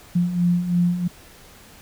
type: beating tone pair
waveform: sine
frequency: 173.2 / 176.2 Hz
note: F3 / F3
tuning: -14 / +16 cents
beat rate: 3 Hz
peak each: -24 / -18 dBFS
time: 0.15-1.08 s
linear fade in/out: 10 ms
effects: pink hiss -47 dBFS RMS until 1.81 s